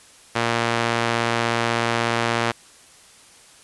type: tone with band-pass filter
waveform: sawtooth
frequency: 116.54 Hz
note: A#2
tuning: in tune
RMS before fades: -22 dBFS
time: 0.35-2.52 s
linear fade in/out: 10 ms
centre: 1700 Hz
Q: 0.53
effects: white hiss -49 dBFS RMS until 3.63 s + resampled to 24000 Hz